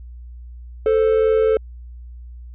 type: tone pair together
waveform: triangle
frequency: 440 / 523.3 Hz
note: A4 / C5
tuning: 0 / 0 cents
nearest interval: minor third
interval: 300 cents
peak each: -12 / -19 dBFS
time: 0.86-1.57 s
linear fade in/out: 2 ms
effects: added 60 Hz sine -34 dBFS peak until 2.54 s + resampled to 8000 Hz